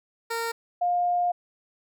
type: tone pair in turn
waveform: 15% pulse / sine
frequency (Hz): 460.6 / 707.8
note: A#4 / F5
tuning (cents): -21 / +23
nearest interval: perfect fifth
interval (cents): 744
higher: second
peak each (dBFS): -21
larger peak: neither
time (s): 0.3-0.52 / 0.81-1.32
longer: second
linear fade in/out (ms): 10
effects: none